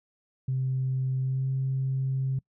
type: tone with pitch glide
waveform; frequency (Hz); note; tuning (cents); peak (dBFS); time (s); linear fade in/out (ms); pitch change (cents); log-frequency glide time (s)
sine; 130.81 to 133.02; C3 to C3; 0 to +29; -24; 0.48-2.39; 5; +29; 1.21-1.48
effects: noise-tail reverb RT60 0.1 s tail -25 dB re dry + tanh soft clip ceiling -20 dBFS